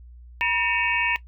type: tone cluster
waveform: sine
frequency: 962 / 1815 / 2261 / 2553 / 2749 Hz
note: B5 / A#6 / C#7 / D#7 / F7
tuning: -46 / -47 / +34 / +44 / -28 cents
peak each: -27 dBFS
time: 0.41-1.16 s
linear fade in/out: 0 ms
effects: noise-tail reverb RT60 0.1 s tail -17 dB re dry + added 60 Hz sine -42 dBFS peak until 1.27 s